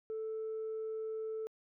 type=tone; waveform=sine; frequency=440 Hz; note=A4; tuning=in tune; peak=-35 dBFS; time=0.1-1.47 s; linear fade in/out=0 ms; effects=tanh soft clip ceiling -34 dBFS